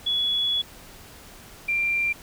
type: tone pair in turn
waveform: sine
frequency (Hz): 3388 / 2372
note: G#7 / D7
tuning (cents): +34 / +17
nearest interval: tritone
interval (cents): 617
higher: first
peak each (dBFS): -21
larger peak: neither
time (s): 0.06-0.62 / 1.68-2.13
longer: first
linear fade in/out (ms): 10
effects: pink hiss -46 dBFS RMS until 2.22 s